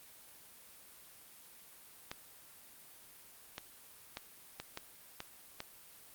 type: clicks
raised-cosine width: 0.2 ms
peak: -23 dBFS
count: 7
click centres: 2.115 / 3.581 / 4.171 / 4.6 / 4.774 / 5.204 / 5.604 s
effects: white hiss -57 dBFS RMS until 6.14 s + Opus 32 kbps